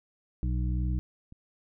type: harmonic tone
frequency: 61.74 Hz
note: B1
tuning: in tune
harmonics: 1 / 2 / 3 / 5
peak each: -27 / -33 / -37 / -41 dBFS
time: 0.43-0.99 s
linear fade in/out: 0 ms
type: click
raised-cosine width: 5 ms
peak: -35 dBFS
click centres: 1.324 s
effects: none